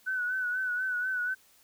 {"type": "tone with vibrato", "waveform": "sine", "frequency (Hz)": 1494, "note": "F#6", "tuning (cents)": 16, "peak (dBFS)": -28, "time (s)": [0.06, 1.35], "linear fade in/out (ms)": 20, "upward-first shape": "sine", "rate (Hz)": 4.1, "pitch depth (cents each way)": 47, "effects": ["white hiss -62 dBFS RMS until 1.63 s"]}